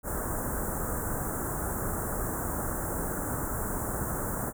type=band-stop noise; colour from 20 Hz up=pink; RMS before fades=-32 dBFS; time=0.03-4.53 s; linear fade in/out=50 ms; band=1600 to 7400 Hz; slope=48 dB/octave; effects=none